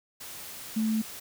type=tone in noise; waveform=sine; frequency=220 Hz; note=A3; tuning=in tune; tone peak=-24 dBFS; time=0.76-1.02 s; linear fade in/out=10 ms; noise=white; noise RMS=-42 dBFS; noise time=0.2-1.2 s; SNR=+15 dB; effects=none